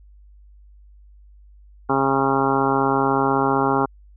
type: harmonic tone with a mistuned harmonic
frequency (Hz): 135.8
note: C#3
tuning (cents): -35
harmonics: 1 / 2 / 3 / 4 / 5 / 6 / 7 / 8 / 9 / 10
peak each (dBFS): -29 / -23 / -23 / -30 / -30 / -23 / -26 / -26 / -29 / -27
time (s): 1.89-3.86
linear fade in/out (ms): 10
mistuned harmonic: 10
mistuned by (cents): +19
effects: added 50 Hz sine -45 dBFS peak until 4.16 s